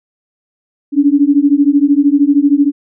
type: beating tone pair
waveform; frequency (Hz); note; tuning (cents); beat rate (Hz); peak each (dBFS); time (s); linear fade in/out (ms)
sine; 279.3 / 292.3; C#4 / D4; +13 / -8; 13; -10; 0.92-2.72; 50
effects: none